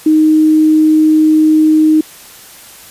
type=tone; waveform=sine; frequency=311.1 Hz; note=D#4; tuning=in tune; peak=-5 dBFS; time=0.06-2.01 s; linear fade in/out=5 ms; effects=white hiss -36 dBFS RMS until 2.9 s + resampled to 32000 Hz